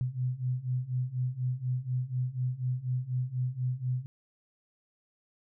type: beating tone pair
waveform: sine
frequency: 124.4 / 128.5 Hz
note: B2 / C3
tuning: +13 / -31 cents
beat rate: 4.1 Hz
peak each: -33 / -31 dBFS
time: 0.01-4.06 s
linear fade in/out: 0 ms
effects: none